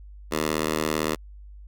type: tone with high-pass filter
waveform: 10% pulse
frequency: 77.78 Hz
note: D#2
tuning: in tune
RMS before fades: -26 dBFS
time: 0.31-1.16 s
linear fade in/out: 20 ms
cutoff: 280 Hz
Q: 0.63
effects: added 50 Hz sine -41 dBFS peak until 1.67 s